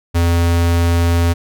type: tone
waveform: square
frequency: 85.2 Hz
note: F2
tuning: 42 cents flat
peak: -12 dBFS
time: 0.14-1.34 s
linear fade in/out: 20 ms
effects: none